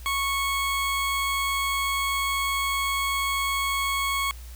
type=tone; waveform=20% pulse; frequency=1103 Hz; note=C#6; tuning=9 cents flat; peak=-19 dBFS; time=0.06-4.31 s; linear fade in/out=0 ms; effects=added 60 Hz sine -38 dBFS peak until 4.55 s + white hiss -50 dBFS RMS until 4.55 s